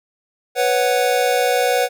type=chord; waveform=square; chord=B suspended second; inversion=none; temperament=equal; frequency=493.9 / 554.4 / 740 Hz; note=B4 / C#5 / F#5; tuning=0 / 0 / 0 cents; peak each=-19 / -22 / -20 dBFS; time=0.55-1.89 s; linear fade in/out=50 ms; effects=none